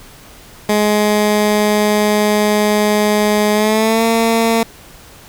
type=tone with pitch glide; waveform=15% pulse; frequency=210 to 227.7 Hz; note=G#3 to A#3; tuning=+19 to -40 cents; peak=-5 dBFS; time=0.69-4.63 s; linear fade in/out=2 ms; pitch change=+141 cents; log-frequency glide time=3.53-4.04 s; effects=pink hiss -40 dBFS RMS until 5.28 s